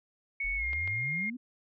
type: tone with pitch glide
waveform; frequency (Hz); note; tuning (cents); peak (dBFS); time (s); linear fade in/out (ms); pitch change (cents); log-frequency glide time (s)
sine; 2217 to 2129; C#7 to C7; 0 to +30; -30; 0.4-1.3; 5; -70; 0.56-0.65
type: exponential sweep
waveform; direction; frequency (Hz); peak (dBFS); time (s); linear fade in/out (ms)
sine; up; 37.72 to 260; -36; 0.44-1.37; 10
type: clicks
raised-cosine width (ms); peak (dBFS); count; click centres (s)
0.3; -28; 2; 0.732 / 0.876
effects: none